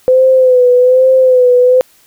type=tone with vibrato; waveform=sine; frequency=508 Hz; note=B4; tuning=49 cents sharp; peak=-4 dBFS; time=0.08-1.81 s; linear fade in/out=0 ms; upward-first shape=sine; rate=1.2 Hz; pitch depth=48 cents each way; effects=white hiss -48 dBFS RMS until 2.06 s